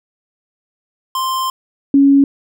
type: tone pair in turn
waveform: square / sine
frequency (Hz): 1046.5 / 277.9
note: C6 / C#4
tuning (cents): 0 / +4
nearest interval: octave + major seventh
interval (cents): 2296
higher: first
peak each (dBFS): -17 / -6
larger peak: second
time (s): 1.15-1.5 / 1.94-2.24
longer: first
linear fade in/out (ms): 2
effects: none